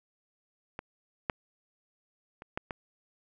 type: clicks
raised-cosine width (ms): 0.5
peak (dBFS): -22 / -13 / -29 / -17 / -20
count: 5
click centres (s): 0.791 / 1.298 / 2.421 / 2.575 / 2.708
effects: none